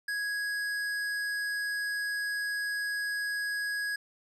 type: tone with hard clipping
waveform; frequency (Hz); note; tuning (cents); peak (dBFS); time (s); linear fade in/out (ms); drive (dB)
sine; 1661.2; G#6; 0; -32; 0.08-3.96; 5; 12
effects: none